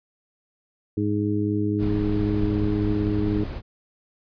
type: harmonic tone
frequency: 103.83 Hz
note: G#2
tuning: in tune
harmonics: 1 / 2 / 3 / 4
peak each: -26 / -28 / -24 / -30 dBFS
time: 0.97-3.44 s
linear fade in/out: 5 ms
type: noise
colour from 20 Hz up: brown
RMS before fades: -30 dBFS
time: 1.78-3.62 s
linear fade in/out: 50 ms
effects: resampled to 11025 Hz